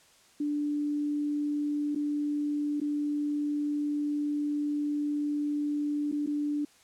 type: tone with dropouts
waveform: sine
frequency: 293.7 Hz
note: D4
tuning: in tune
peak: -27 dBFS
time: 0.4-6.65 s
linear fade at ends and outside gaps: 5 ms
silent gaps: 1.95-1.958 / 2.802-2.814 / 6.116-6.124 / 6.263-6.272 s
effects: white hiss -60 dBFS RMS until 6.83 s + low-pass 9000 Hz 12 dB/octave